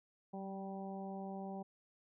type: harmonic tone with a mistuned harmonic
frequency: 194.3 Hz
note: G3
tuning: 15 cents flat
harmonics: 1 / 2 / 3 / 4 / 5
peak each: -44 / -50 / -51 / -48 / -58 dBFS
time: 0.33-1.63 s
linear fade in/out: 10 ms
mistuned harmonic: 1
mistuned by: -18 cents
effects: none